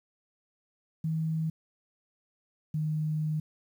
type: tone pair in turn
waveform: sine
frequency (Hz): 159.7 / 154.44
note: D#3 / D#3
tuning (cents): +45 / -13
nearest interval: minor second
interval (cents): 58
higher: first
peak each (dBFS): -27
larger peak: neither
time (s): 1.04-1.5 / 2.74-3.4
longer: second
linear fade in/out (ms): 5
effects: 10-bit